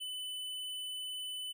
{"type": "tone", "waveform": "square", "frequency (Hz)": 3006, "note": "F#7", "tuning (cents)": 27, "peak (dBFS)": -39, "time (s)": [0, 1.53], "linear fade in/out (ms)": 20, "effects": []}